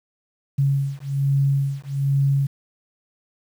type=beating tone pair; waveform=sine; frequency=138 / 139.2 Hz; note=C#3 / C#3; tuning=-7 / +8 cents; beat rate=1.2 Hz; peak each=-21 dBFS; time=0.58-2.47 s; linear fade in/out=10 ms; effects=8-bit